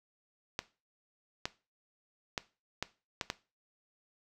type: clicks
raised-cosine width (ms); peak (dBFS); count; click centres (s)
0.2; -15; 6; 0.591 / 1.455 / 2.378 / 2.826 / 3.212 / 3.301
effects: noise-tail reverb RT60 0.3 s tail -17 dB re dry